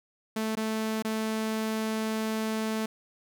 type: tone with dropouts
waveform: sawtooth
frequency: 219.5 Hz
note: A3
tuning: 4 cents flat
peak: -24 dBFS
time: 0.36-2.86 s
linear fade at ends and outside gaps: 5 ms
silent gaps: 0.554-0.57 / 1.024-1.047 s
effects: none